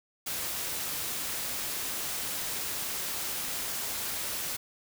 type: noise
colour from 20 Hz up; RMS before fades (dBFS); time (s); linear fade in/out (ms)
white; -34; 0.26-4.57; 10
effects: none